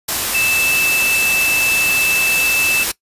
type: tone in noise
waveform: sine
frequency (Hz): 2637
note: E7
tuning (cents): 0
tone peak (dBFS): -14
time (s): 0.34-2.84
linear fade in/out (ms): 10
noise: white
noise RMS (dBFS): -19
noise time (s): 0.08-2.92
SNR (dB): +2
effects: noise-tail reverb RT60 0.1 s tail -20 dB re dry + resampled to 32000 Hz